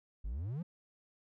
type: exponential sweep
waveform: triangle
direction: up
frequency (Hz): 45.14 to 185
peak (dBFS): -34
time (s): 0.24-0.63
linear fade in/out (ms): 10
effects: none